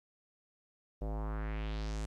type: tone with low-pass filter sweep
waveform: square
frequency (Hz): 53.3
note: G#1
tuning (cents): +46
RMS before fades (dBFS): -37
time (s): 1.01-2.06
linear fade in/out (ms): 10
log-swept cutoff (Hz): 570 to 8700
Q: 2.2
effects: 12-bit